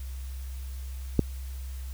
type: click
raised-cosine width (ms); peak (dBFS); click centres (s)
3; -7; 1.193
effects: added 65 Hz sine -34 dBFS peak until 1.93 s + white hiss -52 dBFS RMS until 1.93 s